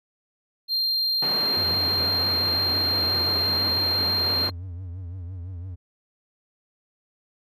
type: tone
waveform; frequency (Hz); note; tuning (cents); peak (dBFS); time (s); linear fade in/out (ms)
triangle; 4186; C8; 0; -20; 0.68-4.51; 50
type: band-pass noise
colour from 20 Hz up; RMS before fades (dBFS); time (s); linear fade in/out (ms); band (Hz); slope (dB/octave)
pink; -33; 1.22-4.5; 5; 200 to 2000; 12
type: tone with vibrato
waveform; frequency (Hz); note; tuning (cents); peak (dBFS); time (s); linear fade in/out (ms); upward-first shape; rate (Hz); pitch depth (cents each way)
triangle; 89.8; F2; +49; -30; 1.56-5.76; 20; triangle; 5.9; 130
effects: none